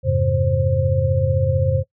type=tone cluster; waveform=sine; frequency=87.5 / 103.2 / 134.5 / 528 Hz; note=F2 / G#2 / C3 / C5; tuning=+4 / -10 / +48 / +16 cents; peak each=-21 dBFS; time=0.03-1.84 s; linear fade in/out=50 ms; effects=noise-tail reverb RT60 0.1 s tail -19 dB re dry